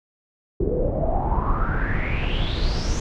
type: noise with low-pass filter sweep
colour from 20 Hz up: brown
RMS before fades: -22 dBFS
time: 0.6-3 s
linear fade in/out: 5 ms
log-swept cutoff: 390 to 6500 Hz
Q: 7.9
effects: none